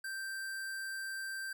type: tone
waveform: square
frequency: 1568 Hz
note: G6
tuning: in tune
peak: -39 dBFS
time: 0.04-1.53 s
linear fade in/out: 5 ms
effects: none